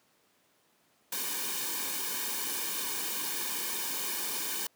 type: noise with comb filter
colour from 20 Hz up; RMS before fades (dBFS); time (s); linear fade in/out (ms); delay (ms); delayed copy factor
white; -34; 1.12-4.67; 5; 1.5; -0.9
effects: pink hiss -68 dBFS RMS until 4.75 s + high-pass 200 Hz 12 dB/octave